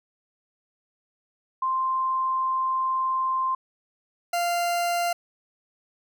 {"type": "tone pair in turn", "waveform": ["sine", "40% pulse"], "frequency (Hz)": [1046.5, 694.6], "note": ["C6", "F5"], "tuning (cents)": [0, -10], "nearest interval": "perfect fifth", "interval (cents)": 710, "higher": "first", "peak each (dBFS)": -22, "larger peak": "neither", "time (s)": [[1.62, 3.55], [4.33, 5.13]], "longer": "first", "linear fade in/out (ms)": 5, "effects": []}